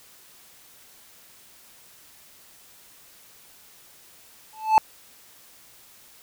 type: tone with exponential growth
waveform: triangle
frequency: 874 Hz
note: A5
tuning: 12 cents flat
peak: -7 dBFS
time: 4.53-4.78 s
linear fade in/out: 0 ms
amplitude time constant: 54 ms
effects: white hiss -52 dBFS RMS until 6.22 s

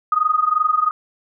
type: tone with amplitude modulation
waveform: sine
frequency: 1244.5 Hz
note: D#6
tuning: in tune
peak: -11 dBFS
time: 0.12-0.91 s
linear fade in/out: 2 ms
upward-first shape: sine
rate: 22.8 Hz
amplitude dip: 85%
effects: none

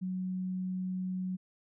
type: tone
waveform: sine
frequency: 185 Hz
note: F#3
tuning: in tune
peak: -32 dBFS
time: 0.01-1.37 s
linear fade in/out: 20 ms
effects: none

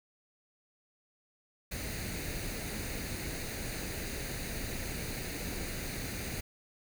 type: noise with comb filter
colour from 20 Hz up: pink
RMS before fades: -38 dBFS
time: 1.71-6.41 s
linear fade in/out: 10 ms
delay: 0.46 ms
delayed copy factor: +0.6
effects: none

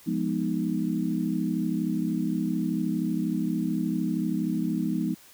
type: chord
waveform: sine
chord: F half-diminished seventh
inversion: none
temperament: equal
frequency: 174.61 / 207.7 / 246.9 / 311.1 Hz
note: F3 / Ab3 / Cb4 / Eb4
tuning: 0 / 0 / 0 / 0 cents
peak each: -30 dBFS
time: 0.06-5.15 s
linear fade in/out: 20 ms
effects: white hiss -53 dBFS RMS until 5.33 s

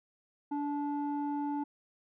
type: tone with low-pass filter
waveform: square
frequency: 289.7 Hz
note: D4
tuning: 24 cents flat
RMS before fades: -34 dBFS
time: 0.51-1.64 s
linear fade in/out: 10 ms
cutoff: 730 Hz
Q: 5.9
effects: none

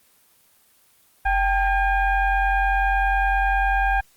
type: tone with frequency modulation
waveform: sine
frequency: 784 Hz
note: G5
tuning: in tune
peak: -17 dBFS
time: 1.25-4.01 s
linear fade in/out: 10 ms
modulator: 829 Hz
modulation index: 1.2
effects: white hiss -58 dBFS RMS until 4.16 s + Opus 24 kbps

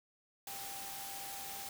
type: tone in noise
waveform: sine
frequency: 789 Hz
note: G5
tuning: 11 cents sharp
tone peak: -49 dBFS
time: 0.47-1.69 s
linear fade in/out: 2 ms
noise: white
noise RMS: -45 dBFS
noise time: 0.47-1.69 s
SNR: -7 dB
effects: none

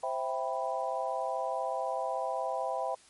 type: chord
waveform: sine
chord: C major seventh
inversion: none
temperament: equal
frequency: 523.3 / 659.3 / 784 / 987.8 Hz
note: C5 / E5 / G5 / B5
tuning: 0 / 0 / 0 / 0 cents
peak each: -36 / -35 / -35 / -37 dBFS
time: 0.03-2.95 s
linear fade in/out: 5 ms
effects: white hiss -59 dBFS RMS until 3.09 s + MP3 48 kbps

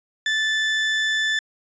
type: tone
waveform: 30% pulse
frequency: 1753 Hz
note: A6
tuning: 7 cents flat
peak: -17 dBFS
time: 0.26-1.39 s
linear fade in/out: 2 ms
effects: resampled to 16000 Hz

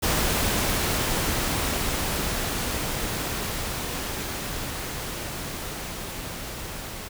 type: noise with level ramp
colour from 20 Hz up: pink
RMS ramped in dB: -23 to -36 dBFS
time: 0.02-7.09 s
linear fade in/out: 20 ms
effects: none

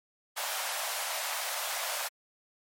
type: high-pass noise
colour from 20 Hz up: pink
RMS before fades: -34 dBFS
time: 0.36-2.09 s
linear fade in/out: 20 ms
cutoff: 590 Hz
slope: 48 dB/octave
effects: MP3 64 kbps

